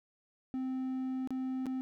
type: tone with dropouts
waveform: triangle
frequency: 260 Hz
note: C4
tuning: 11 cents flat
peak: -31 dBFS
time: 0.54-1.81 s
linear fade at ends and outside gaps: 0 ms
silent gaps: 1.274-1.306 / 1.658-1.666 s
effects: none